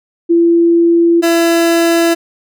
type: tone pair in turn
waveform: sine / 30% pulse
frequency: 338.5 / 335.6 Hz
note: E4 / E4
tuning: +46 / +31 cents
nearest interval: unison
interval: 15 cents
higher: first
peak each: -6 dBFS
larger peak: neither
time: 0.29-1.22 / 1.22-2.15 s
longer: neither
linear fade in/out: 20 ms
effects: none